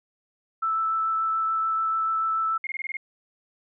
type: tone with vibrato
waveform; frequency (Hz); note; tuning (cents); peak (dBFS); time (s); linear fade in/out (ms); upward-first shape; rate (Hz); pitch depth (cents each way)
sine; 1318.5; E6; 0; -22; 0.62-2.58; 10; triangle; 6.9; 10
type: tone bursts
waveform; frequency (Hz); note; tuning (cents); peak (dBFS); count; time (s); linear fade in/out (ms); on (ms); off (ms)
sine; 2142; C7; +40; -28; 7; 2.64-2.969; 2; 29; 21
effects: none